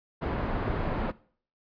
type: low-pass noise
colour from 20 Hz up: pink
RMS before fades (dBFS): -30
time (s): 0.21-1.12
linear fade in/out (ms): 20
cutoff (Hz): 1300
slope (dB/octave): 12
effects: noise-tail reverb RT60 0.5 s tail -20 dB re dry + resampled to 11025 Hz